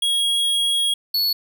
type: tone pair in turn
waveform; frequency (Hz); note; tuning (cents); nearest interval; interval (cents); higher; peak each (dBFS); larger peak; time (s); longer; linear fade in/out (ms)
square; 3301 / 4406; G#7 / C#8; -11 / -11; perfect fourth; 500; second; -18; neither; 0.02-0.94 / 1.14-1.33; first; 5
effects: none